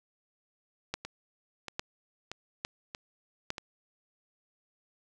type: two click trains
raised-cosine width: 0.2 ms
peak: -15 / -21 dBFS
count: 4 / 5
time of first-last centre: 0.94-3.504 / 1.05-3.582 s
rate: 1.17 / 1.58 Hz
effects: none